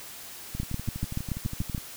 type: two click trains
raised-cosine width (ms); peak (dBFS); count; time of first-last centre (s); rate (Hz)
5; -22 / -16; 16 / 9; 0.55-1.78 / 0.6-1.748; 12.2 / 6.97
effects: white hiss -43 dBFS RMS until 1.96 s